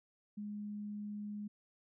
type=tone; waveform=sine; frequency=207.7 Hz; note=G#3; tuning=in tune; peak=-40 dBFS; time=0.37-1.48 s; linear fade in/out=10 ms; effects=none